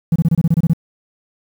triangle tone bursts, 164.81 Hz, E3, in tune, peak -6 dBFS, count 10, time 0.12-0.734 s, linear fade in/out 5 ms, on 38 ms, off 26 ms, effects tanh soft clip ceiling -6 dBFS + 7-bit

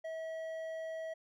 triangle tone with hard clipping, 645 Hz, E5, 38 cents flat, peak -40 dBFS, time 0.04-1.14 s, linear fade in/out 10 ms, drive 10 dB, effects none

